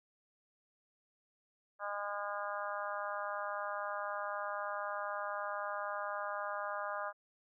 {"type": "harmonic tone", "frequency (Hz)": 203.9, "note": "G#3", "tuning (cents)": -32, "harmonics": [3, 4, 5, 6, 7, 8], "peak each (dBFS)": [-42, -45, -44, -42, -45, -47], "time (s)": [1.79, 7.13], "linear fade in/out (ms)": 50, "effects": []}